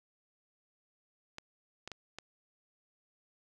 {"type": "clicks", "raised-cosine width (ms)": 0.2, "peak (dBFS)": -25, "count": 4, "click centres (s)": [1.384, 1.876, 1.917, 2.186], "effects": []}